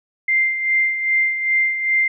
sine tone with tremolo, 2093 Hz, C7, in tune, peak -13 dBFS, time 0.28-2.08 s, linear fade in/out 5 ms, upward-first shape sine, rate 2.5 Hz, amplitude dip 60%, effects none

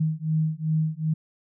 sine beating tone pair, 156 / 158.6 Hz, D#3 / D#3, +5 / +33 cents, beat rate 2.6 Hz, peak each -25 dBFS, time 0-1.14 s, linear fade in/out 10 ms, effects none

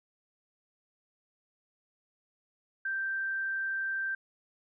sine tone, 1568 Hz, G6, in tune, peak -30 dBFS, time 2.85-4.15 s, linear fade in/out 5 ms, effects none

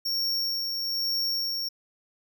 square tone with tremolo, 5510 Hz, F8, 24 cents flat, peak -25 dBFS, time 0.05-1.69 s, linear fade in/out 10 ms, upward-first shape sine, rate 1.1 Hz, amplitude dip 35%, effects none

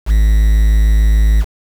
triangle tone with quantisation, 53.4 Hz, G#1, 49 cents sharp, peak -5 dBFS, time 0.06-1.45 s, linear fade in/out 50 ms, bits 5, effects none

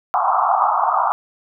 pink band-pass noise, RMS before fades -17 dBFS, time 0.14-1.12 s, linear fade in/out 0 ms, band 680 to 1300 Hz, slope 96 dB/octave, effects none

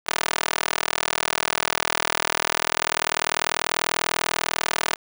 15% pulse tone with high-pass filter, 40.22 Hz, E1, 42 cents flat, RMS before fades -25 dBFS, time 0.06-4.96 s, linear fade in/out 20 ms, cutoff 930 Hz, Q 0.69, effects none

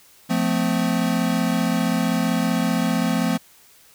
square chord, F major, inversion none, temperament equal with one note detuned, 174.61 / 220 / 255.5 Hz, F3 / A3 / C4, 0 / 0 / -41 cents, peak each -24 dBFS, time 0.29-3.38 s, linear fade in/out 20 ms, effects white hiss -52 dBFS RMS until 3.94 s

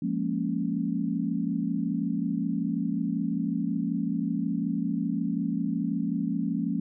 sine chord, Bb minor seventh, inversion second, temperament equal, 174.61 / 207.7 / 233.1 / 277.2 Hz, F3 / Ab3 / Bb3 / Db4, 0 / 0 / 0 / 0 cents, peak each -31 dBFS, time 0.02-6.8 s, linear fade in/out 5 ms, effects none

